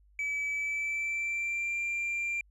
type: tone with pitch glide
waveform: sine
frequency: 2295 to 2375 Hz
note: D7 to D7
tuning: -40 to +19 cents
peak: -27 dBFS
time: 0.19-2.41 s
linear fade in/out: 2 ms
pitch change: +59 cents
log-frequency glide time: 0.5-1.78 s
effects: tanh soft clip ceiling -29 dBFS + added 50 Hz sine -59 dBFS peak until 2.5 s